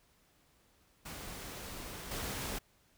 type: noise with level steps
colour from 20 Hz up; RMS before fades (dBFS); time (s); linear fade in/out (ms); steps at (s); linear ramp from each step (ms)
pink; -45 / -39; 1.05-2.59; 10; 2.11; 5
effects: pink hiss -69 dBFS RMS until 2.97 s